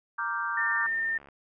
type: chord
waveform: sine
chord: G minor seventh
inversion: first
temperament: equal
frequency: 932.3 / 1174.7 / 1396.9 / 1568 Hz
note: Bb5 / D6 / F6 / G6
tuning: 0 / 0 / 0 / 0 cents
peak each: -36 / -32 / -36 / -32 dBFS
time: 0.18-0.87 s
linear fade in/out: 10 ms
type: tone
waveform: sine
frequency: 1809 Hz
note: A6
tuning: 48 cents sharp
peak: -26 dBFS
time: 0.57-1.18 s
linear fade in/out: 5 ms
type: click train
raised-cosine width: 0.5 ms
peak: -35 dBFS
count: 31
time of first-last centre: 0.86-1.287 s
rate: 70.3 Hz
effects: none